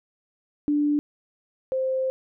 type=tone pair in turn; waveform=sine; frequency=293.7 / 523.3 Hz; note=D4 / C5; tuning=0 / 0 cents; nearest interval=minor seventh; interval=1000 cents; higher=second; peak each=-19 / -22 dBFS; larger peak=first; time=0.68-0.99 / 1.72-2.1 s; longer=second; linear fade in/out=0 ms; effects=none